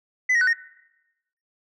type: tone with pitch steps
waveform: sine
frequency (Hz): 2007 / 1882 / 1498 / 1850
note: B6 / A#6 / F#6 / A#6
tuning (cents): +27 / +16 / +21 / -14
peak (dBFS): -14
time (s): 0.29-0.534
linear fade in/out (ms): 10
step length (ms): 61
effects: noise-tail reverb RT60 0.9 s tail -21 dB re dry + tanh soft clip ceiling -16 dBFS